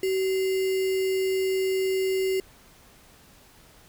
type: tone with sample-and-hold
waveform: sine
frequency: 380 Hz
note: F#4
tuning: 46 cents sharp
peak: -22 dBFS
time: 0.03-2.4 s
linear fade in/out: 2 ms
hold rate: 2450 Hz
effects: pink hiss -54 dBFS RMS until 3.88 s